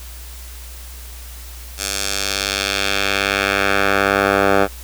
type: tone with band-pass filter sweep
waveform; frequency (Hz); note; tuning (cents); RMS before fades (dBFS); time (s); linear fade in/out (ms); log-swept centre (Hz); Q
10% pulse; 98.8; G2; +14; -18; 1.77-4.68; 50; 7400 to 910; 1
effects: added 60 Hz sine -33 dBFS peak until 4.83 s + white hiss -39 dBFS RMS until 4.83 s